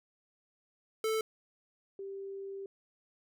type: tone pair in turn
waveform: square / sine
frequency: 440 / 392 Hz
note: A4 / G4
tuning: 0 / 0 cents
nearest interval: major second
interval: 200 cents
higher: first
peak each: -30 / -39 dBFS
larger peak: first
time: 1.04-1.21 / 1.99-2.66 s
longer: second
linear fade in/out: 2 ms
effects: none